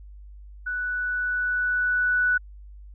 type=tone with level ramp; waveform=sine; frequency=1482 Hz; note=F#6; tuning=2 cents sharp; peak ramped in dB=-26 to -18 dBFS; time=0.66-2.38 s; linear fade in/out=10 ms; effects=added 50 Hz sine -41 dBFS peak until 2.94 s